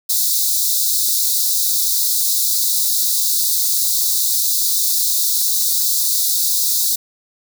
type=high-pass noise; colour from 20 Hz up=white; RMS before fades=-17 dBFS; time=0.09-6.96 s; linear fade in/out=10 ms; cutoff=3700 Hz; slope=96 dB/octave; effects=none